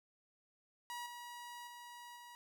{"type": "tone with level steps", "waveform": "sawtooth", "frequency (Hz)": 962, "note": "B5", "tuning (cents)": -46, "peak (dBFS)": [-39, -44, -47, -49], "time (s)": [0.9, 2.35], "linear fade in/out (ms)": 0, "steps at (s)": [1.06, 1.67, 2.16], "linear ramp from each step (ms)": 2, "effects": []}